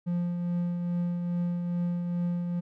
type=tone with tremolo; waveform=triangle; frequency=174.61 Hz; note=F3; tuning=in tune; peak=-23 dBFS; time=0.06-2.61 s; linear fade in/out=20 ms; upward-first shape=triangle; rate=2.4 Hz; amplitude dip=40%; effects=none